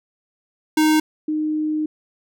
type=tone pair in turn; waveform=square / sine; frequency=310 / 307.5 Hz; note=D#4 / D#4; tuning=-6 / -20 cents; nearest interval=unison; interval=14 cents; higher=first; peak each=-14 / -19 dBFS; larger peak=first; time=0.77-1 / 1.28-1.86 s; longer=second; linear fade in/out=5 ms; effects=none